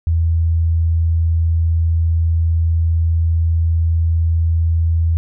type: tone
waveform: sine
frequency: 82.41 Hz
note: E2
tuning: in tune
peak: -12 dBFS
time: 0.07-5.17 s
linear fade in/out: 0 ms
effects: none